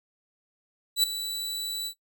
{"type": "tone with ADSR envelope", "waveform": "sawtooth", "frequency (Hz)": 3951, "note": "B7", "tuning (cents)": 0, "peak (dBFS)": -14, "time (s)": [0.96, 1.94], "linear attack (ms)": 76, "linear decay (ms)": 4, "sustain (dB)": -13, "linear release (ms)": 73, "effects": ["noise-tail reverb RT60 0.1 s tail -17 dB re dry"]}